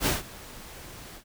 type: noise with ADSR envelope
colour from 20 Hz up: pink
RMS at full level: -23 dBFS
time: 0-1.24 s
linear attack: 62 ms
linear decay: 160 ms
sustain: -21 dB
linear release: 89 ms
effects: none